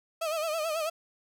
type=tone with vibrato; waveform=35% pulse; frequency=635 Hz; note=D#5; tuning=35 cents sharp; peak=-27 dBFS; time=0.21-0.9 s; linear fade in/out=10 ms; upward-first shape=sine; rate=9.2 Hz; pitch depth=87 cents each way; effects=none